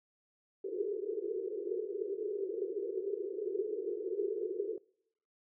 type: band-pass noise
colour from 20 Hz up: white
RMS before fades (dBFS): -37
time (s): 0.64-4.78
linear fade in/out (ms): 2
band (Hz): 360 to 450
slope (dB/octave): 96
effects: noise-tail reverb RT60 0.8 s tail -26 dB re dry